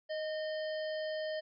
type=harmonic tone with a mistuned harmonic; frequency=622.3 Hz; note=D#5; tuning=in tune; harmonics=1 / 3 / 5 / 7 / 8; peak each=-35 / -45 / -49 / -52 / -53 dBFS; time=0.09-1.41 s; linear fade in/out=20 ms; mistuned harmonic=3; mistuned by=-34 cents; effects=none

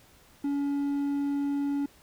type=tone; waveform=triangle; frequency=283.1 Hz; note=C#4; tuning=37 cents sharp; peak=-24 dBFS; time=0.44-1.86 s; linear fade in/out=5 ms; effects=pink hiss -58 dBFS RMS until 2.02 s

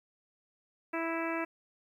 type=harmonic tone; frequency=329.6 Hz; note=E4; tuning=in tune; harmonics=1 / 2 / 3 / 4 / 5 / 6 / 7 / 8; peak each=-35 / -38 / -40 / -41 / -42 / -43 / -43 / -44 dBFS; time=0.93-1.45 s; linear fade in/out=10 ms; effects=11-bit

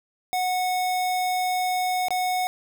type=tone with dropouts; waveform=square; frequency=734 Hz; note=F#5; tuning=14 cents flat; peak=-23 dBFS; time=0.33-2.47 s; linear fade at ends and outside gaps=0 ms; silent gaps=2.084-2.106 s; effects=none

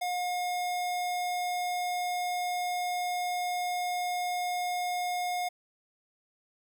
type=tone; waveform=square; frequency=717 Hz; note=F5; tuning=45 cents sharp; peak=-30 dBFS; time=0.01-5.49 s; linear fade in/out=10 ms; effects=none

